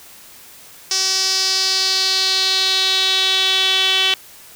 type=tone with band-pass filter sweep; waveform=sawtooth; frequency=380.3 Hz; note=F#4; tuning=48 cents sharp; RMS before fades=-17 dBFS; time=0.91-4.14 s; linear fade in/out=2 ms; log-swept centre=5400 to 3200 Hz; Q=4.8; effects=white hiss -42 dBFS RMS until 4.55 s